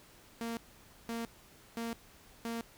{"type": "tone bursts", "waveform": "sawtooth", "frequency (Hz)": 230.9, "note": "A#3", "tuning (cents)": -16, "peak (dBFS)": -32, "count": 4, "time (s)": [0.41, 2.61], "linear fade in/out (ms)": 0, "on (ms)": 160, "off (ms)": 520, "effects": ["pink hiss -59 dBFS RMS until 2.77 s"]}